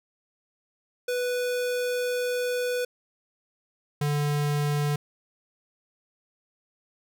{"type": "tone pair in turn", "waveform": "square", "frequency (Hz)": [493.9, 146.47], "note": ["B4", "D3"], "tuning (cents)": [0, -4], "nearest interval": "octave + major sixth", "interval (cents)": 2104, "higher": "first", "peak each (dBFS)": [-26, -24], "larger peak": "second", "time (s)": [[1.08, 2.85], [4.01, 4.96]], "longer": "first", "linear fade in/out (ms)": 5, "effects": []}